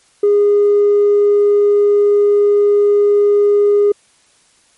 triangle tone with tanh clipping, 410.1 Hz, G#4, 22 cents flat, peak -8 dBFS, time 0.23-3.92 s, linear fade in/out 5 ms, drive 5 dB, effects white hiss -53 dBFS RMS until 4.77 s + MP3 48 kbps

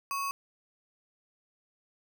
sine tone with sample-and-hold, 1108.7 Hz, C#6, in tune, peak -30 dBFS, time 0.11-0.31 s, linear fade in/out 0 ms, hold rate 3675 Hz, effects none

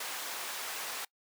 pink high-pass noise, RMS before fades -39 dBFS, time 0-1.05 s, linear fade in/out 5 ms, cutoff 770 Hz, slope 12 dB/octave, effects noise-tail reverb RT60 0.1 s tail -24 dB re dry

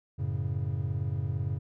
triangle chord, F# minor, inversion none, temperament equal with one note detuned, 92.18 / 110 / 138.59 Hz, F#2 / A2 / C#3, -6 / 0 / 0 cents, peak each -31 dBFS, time 0.18-1.59 s, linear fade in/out 20 ms, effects none

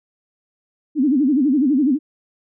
sine tone with vibrato, 277.2 Hz, C#4, in tune, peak -13 dBFS, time 0.95-1.99 s, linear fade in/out 50 ms, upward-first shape sine, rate 12 Hz, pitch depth 200 cents each way, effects none

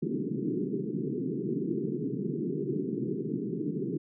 white band-pass noise, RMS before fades -32 dBFS, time 0.02-3.98 s, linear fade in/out 10 ms, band 130 to 420 Hz, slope 96 dB/octave, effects none

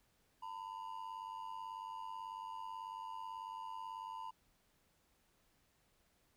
triangle ring-modulated tone, 954 Hz, A#5, 40 cents sharp, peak -39 dBFS, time 0.42-4.31 s, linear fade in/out 10 ms, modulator 49.1 Hz, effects pink hiss -75 dBFS RMS until 6.36 s

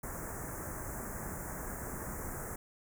pink band-stop noise, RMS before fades -41 dBFS, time 0.03-2.56 s, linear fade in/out 5 ms, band 1900 to 6600 Hz, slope 48 dB/octave, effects none

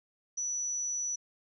sine tone, 5920 Hz, F#8, in tune, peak -31 dBFS, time 0.37-1.16 s, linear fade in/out 10 ms, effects none

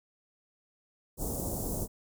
pink band-stop noise, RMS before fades -34 dBFS, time 1.17-1.88 s, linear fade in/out 50 ms, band 730 to 7200 Hz, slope 24 dB/octave, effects none

